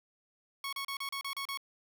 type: tone bursts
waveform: 15% pulse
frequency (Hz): 1105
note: C#6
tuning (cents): -6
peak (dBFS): -29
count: 8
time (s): 0.64-1.574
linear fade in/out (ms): 2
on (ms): 87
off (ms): 34
effects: none